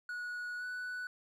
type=tone with pitch glide; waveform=triangle; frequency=1461 to 1484.8 Hz; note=F#6 to F#6; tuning=-22 to +6 cents; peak=-36 dBFS; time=0.09-1.07 s; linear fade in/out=2 ms; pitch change=+28 cents; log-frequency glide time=0.58-0.64 s; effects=none